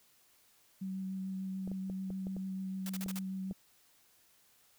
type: tone with vibrato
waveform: sine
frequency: 190 Hz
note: F#3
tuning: 46 cents sharp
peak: -36 dBFS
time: 0.81-3.53 s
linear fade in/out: 10 ms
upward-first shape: triangle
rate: 6.8 Hz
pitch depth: 13 cents each way
type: clicks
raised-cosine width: 2 ms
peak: -32 dBFS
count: 8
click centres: 1.676 / 1.716 / 1.899 / 2.104 / 2.269 / 2.366 / 3.062 / 3.511 s
type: noise bursts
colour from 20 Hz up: white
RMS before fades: -43 dBFS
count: 5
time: 2.86-3.19 s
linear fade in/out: 2 ms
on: 34 ms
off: 40 ms
effects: white hiss -67 dBFS RMS until 4.78 s